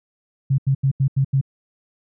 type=tone bursts; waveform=sine; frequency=135.6 Hz; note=C#3; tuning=38 cents flat; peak=-14 dBFS; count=6; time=0.5-1.413 s; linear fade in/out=10 ms; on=83 ms; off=83 ms; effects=none